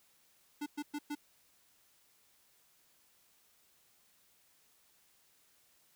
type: tone bursts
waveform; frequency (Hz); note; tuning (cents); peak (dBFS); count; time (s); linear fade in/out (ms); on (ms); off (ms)
square; 293.7; D4; 0; -37; 4; 0.61-1.152; 10; 53; 110
effects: white hiss -69 dBFS RMS until 5.95 s